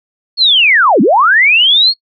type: linear two-way sweep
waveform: sine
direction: down then up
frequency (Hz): 4395 to 183.3 to 4395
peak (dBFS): -5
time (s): 0.37-1.94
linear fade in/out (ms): 50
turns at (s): 1.01
effects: noise-tail reverb RT60 0.1 s tail -25 dB re dry